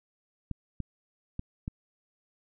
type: clicks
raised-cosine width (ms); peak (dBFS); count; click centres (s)
5; -21; 4; 0.513 / 0.803 / 1.394 / 1.679
effects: none